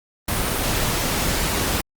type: noise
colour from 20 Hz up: pink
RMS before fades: -22 dBFS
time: 0.28-1.81 s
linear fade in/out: 5 ms
effects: Opus 32 kbps